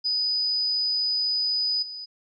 sine tone with level steps, 4978 Hz, D#8, in tune, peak -22 / -34 dBFS, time 0.04-2.06 s, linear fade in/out 20 ms, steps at 1.82 s, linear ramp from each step 10 ms, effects none

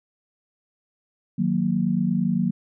sine chord, D# minor, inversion none, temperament equal with one note detuned, 155.56 / 183.93 / 233.1 Hz, D#3 / F#3 / A#3, 0 / -10 / 0 cents, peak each -27 / -22 / -24 dBFS, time 1.38-2.51 s, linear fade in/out 10 ms, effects none

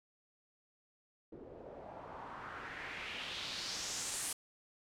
white noise with low-pass filter sweep, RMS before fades -44 dBFS, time 1.32-4.33 s, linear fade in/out 5 ms, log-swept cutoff 380 to 10000 Hz, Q 2.4, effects none

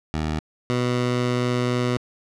15% pulse tone pair in turn, 77.78 / 123.47 Hz, D#2 / B2, 0 / 0 cents, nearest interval minor sixth, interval 800 cents, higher second, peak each -17 / -14 dBFS, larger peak second, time 0.14-0.39 / 0.7-1.97 s, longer second, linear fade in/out 0 ms, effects low-pass 6000 Hz 12 dB/octave

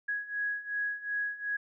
sine beating tone pair, 1663 / 1665.7 Hz, G#6 / G#6, +2 / +5 cents, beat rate 2.7 Hz, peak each -36 / -33 dBFS, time 0.08-1.57 s, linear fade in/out 10 ms, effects none

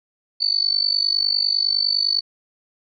sine tone with amplitude modulation, 4499 Hz, C#8, 25 cents sharp, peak -13 dBFS, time 0.4-2.21 s, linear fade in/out 20 ms, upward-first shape sine, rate 49.9 Hz, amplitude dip 95%, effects none

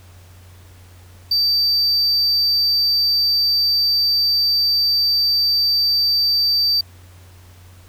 triangle tone, 4650 Hz, D8, 18 cents flat, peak -13 dBFS, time 1.31-6.81 s, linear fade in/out 5 ms, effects added 90 Hz sine -42 dBFS peak until 7.88 s + pink hiss -50 dBFS RMS until 7.88 s

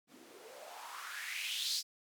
blue noise with band-pass filter sweep, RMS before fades -42 dBFS, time 0.07-1.83 s, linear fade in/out 50 ms, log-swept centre 230 to 5100 Hz, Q 4.1, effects none

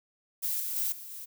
violet noise with level steps, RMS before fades -31 / -34 / -30 / -44 / -42 dBFS, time 0.42-1.26 s, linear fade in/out 20 ms, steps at 0.6 / 0.76 / 0.92 / 1.1 s, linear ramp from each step 2 ms, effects none

